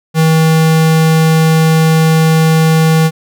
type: tone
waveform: square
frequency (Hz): 160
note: D#3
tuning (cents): +49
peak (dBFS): -7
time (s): 0.14-3.11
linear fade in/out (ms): 50
effects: none